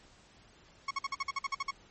30% pulse tone bursts, 1100 Hz, C#6, 14 cents flat, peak -28 dBFS, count 11, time 0.88-1.708 s, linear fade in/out 5 ms, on 28 ms, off 52 ms, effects pink hiss -60 dBFS RMS until 1.9 s + MP3 32 kbps

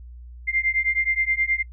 sine beating tone pair, 2093 / 2102.5 Hz, C7 / C7, 0 / +8 cents, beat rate 9.5 Hz, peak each -23 dBFS, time 0.47-1.63 s, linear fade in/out 20 ms, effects noise-tail reverb RT60 0.1 s tail -24 dB re dry + added 60 Hz sine -38 dBFS peak until 1.72 s

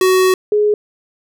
square / sine tone pair in turn, 373.1 / 418.8 Hz, F#4 / G#4, +14 / +15 cents, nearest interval major second, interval 201 cents, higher second, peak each -10 dBFS, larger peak neither, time 0.01-0.34 / 0.52-0.74 s, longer first, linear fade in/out 2 ms, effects none

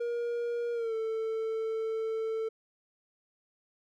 triangle tone with pitch glide, 473.9 to 444.7 Hz, A#4 to A4, +28 to +18 cents, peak -28 dBFS, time 0-2.49 s, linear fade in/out 10 ms, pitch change -110 cents, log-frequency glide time 0.73-0.94 s, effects none

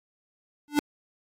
square tone with exponential growth, 293.7 Hz, D4, in tune, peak -16 dBFS, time 0.68-0.79 s, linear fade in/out 0 ms, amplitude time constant 22 ms, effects AAC 48 kbps

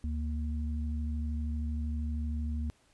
sine tone pair together, 73.42 / 233.1 Hz, D2 / A#3, 0 / 0 cents, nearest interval octave + minor sixth, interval 2000 cents, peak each -31 / -39 dBFS, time 0.04-2.7 s, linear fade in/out 0 ms, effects pink hiss -67 dBFS RMS until 2.93 s + resampled to 24000 Hz

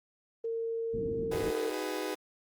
sine tone with pitch glide, 456.6 to 452.1 Hz, A#4 to A4, -36 to +47 cents, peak -31 dBFS, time 0.44-1.7 s, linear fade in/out 5 ms, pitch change -17 cents, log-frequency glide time 1.15-1.45 s
white low-pass noise, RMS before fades -39 dBFS, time 0.93-1.52 s, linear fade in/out 10 ms, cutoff 360 Hz, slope 48 dB/octave
35% pulse chord, G# minor seventh, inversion second, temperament just, 311.5 / 373.8 / 415.3 / 498.4 Hz, D#4 / F#4 / G#4 / B4, +2 / +18 / 0 / +16 cents, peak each -37 dBFS, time 1.31-2.15 s, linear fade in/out 10 ms
effects Opus 24 kbps

